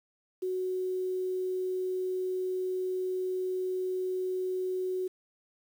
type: tone with quantisation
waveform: sine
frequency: 370 Hz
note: F#4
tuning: in tune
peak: -29 dBFS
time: 0.42-5.08 s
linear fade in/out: 10 ms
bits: 9
effects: none